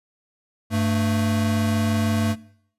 square tone pair together, 99.07 / 222.4 Hz, G2 / A3, +19 / +19 cents, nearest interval octave + major second, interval 1400 cents, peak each -23 dBFS, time 0.7-2.36 s, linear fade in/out 50 ms, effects noise-tail reverb RT60 0.7 s tail -22 dB re dry + resampled to 32000 Hz

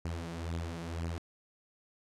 sawtooth beating tone pair, 82.9 / 84.9 Hz, E2 / F2, +10 / -48 cents, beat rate 2 Hz, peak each -34 / -36 dBFS, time 0.05-1.18 s, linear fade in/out 0 ms, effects low-pass 9000 Hz 12 dB/octave

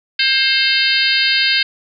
harmonic tone with a mistuned harmonic, 531 Hz, C5, 25 cents sharp, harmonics 3 / 4 / 5 / 6 / 7 / 8 / 9, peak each -20 / -20 / -20 / -20 / -20 / -20 / -20 dBFS, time 0.19-1.63 s, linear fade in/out 5 ms, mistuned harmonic 6, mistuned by -53 cents, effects none

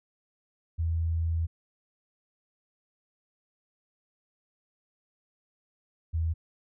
sine tone pair in turn, 82.41 / 81.56 Hz, E2 / E2, 0 / -18 cents, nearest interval unison, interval 18 cents, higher first, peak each -25 dBFS, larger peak neither, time 0.78-1.47 / 6.13-6.34 s, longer first, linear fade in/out 20 ms, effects none

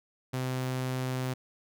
sawtooth tone, 128.8 Hz, C3, 27 cents flat, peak -26 dBFS, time 0.33-1.34 s, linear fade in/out 10 ms, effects none

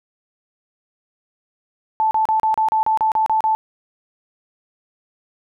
sine tone bursts, 876 Hz, A5, 8 cents flat, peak -14 dBFS, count 11, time 2-3.55 s, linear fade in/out 0 ms, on 110 ms, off 34 ms, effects none

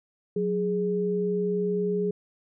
sine tone pair together, 182.87 / 415.3 Hz, F#3 / G#4, -20 / 0 cents, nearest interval octave + major second, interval 1420 cents, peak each -28 / -25 dBFS, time 0.36-2.11 s, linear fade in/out 5 ms, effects none

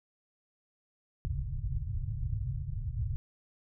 white low-pass noise, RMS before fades -34 dBFS, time 1.25-3.16 s, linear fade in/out 0 ms, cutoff 140 Hz, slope 96 dB/octave, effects none

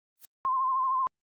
blue noise with exponential growth, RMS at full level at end -41 dBFS, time 0.17-0.25 s, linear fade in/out 0 ms, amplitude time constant 16 ms
sine tone with vibrato, 1046.5 Hz, C6, in tune, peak -24 dBFS, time 0.45-1.07 s, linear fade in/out 0 ms, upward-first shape sine, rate 13 Hz, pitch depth 51 cents each way
effects Opus 32 kbps

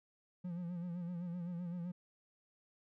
triangle tone with vibrato, 174.61 Hz, F3, in tune, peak -37 dBFS, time 0.44-1.92 s, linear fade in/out 10 ms, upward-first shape sine, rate 7.8 Hz, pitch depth 62 cents each way, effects none

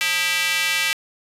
square tone with high-pass filter, 179 Hz, F3, 43 cents sharp, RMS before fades -21 dBFS, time 0.01-0.93 s, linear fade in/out 0 ms, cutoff 2300 Hz, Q 2.2, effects resampled to 32000 Hz + 7-bit

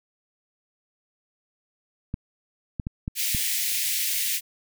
clicks, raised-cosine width 5 ms, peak -16 dBFS, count 5, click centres 2.141 / 2.798 / 2.869 / 3.079 / 3.348 s
white high-pass noise, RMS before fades -26 dBFS, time 3.15-4.41 s, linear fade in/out 50 ms, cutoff 1900 Hz, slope 48 dB/octave
effects none

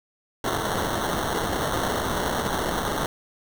white noise with sample-and-hold, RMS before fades -26 dBFS, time 0.44-3.06 s, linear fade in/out 2 ms, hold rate 2450 Hz, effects none

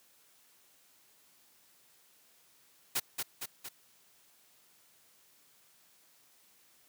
white noise with echo, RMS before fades -31 dBFS, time 2.95-3 s, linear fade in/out 10 ms, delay 230 ms, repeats 3, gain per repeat -4 dB, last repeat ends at 3.69 s, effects white hiss -65 dBFS RMS until 6.88 s + high-pass 100 Hz 12 dB/octave

